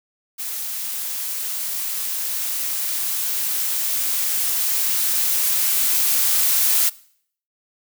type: noise with level ramp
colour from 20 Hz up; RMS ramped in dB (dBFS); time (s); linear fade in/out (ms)
blue; -28 to -17; 0.38-6.9; 20
effects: noise-tail reverb RT60 0.6 s tail -21 dB re dry